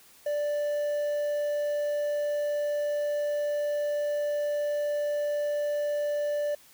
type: tone with quantisation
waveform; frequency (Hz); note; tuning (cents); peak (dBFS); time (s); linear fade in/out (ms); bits
triangle; 587.3; D5; 0; -24; 0.26-6.55; 5; 8
effects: white hiss -56 dBFS RMS until 6.73 s